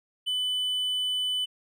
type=tone; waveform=triangle; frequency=3000 Hz; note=F#7; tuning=23 cents sharp; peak=-24 dBFS; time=0.26-1.46 s; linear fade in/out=20 ms; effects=none